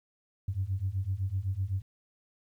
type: beating tone pair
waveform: sine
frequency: 91.7 / 99.6 Hz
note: F#2 / G2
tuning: -15 / +28 cents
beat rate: 7.9 Hz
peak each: -32 / -31 dBFS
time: 0.48-1.82 s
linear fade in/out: 5 ms
effects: tanh soft clip ceiling -21 dBFS + 11-bit